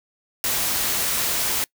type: noise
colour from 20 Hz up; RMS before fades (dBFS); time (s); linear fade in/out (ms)
white; -23; 0.44-1.64; 0
effects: noise-tail reverb RT60 0.1 s tail -24 dB re dry